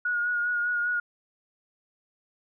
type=tone with vibrato; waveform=sine; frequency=1443 Hz; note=F#6; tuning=44 cents flat; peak=-24 dBFS; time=0.05-1 s; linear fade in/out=5 ms; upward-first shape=sine; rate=5 Hz; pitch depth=26 cents each way; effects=none